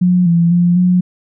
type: tone with pitch steps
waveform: sine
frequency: 179.7 / 169.6 / 174.8 / 180.4 Hz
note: F3 / E3 / F3 / F#3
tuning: +50 / +50 / +2 / -44 cents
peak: -8 dBFS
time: 0.01-1.01 s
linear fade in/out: 10 ms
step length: 250 ms
effects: none